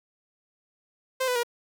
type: tone with pitch steps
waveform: sawtooth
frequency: 520 / 498 / 476.8 Hz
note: C5 / B4 / A#4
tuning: -11 / +14 / +39 cents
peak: -20 dBFS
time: 1.2-1.434 s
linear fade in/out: 10 ms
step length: 78 ms
effects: none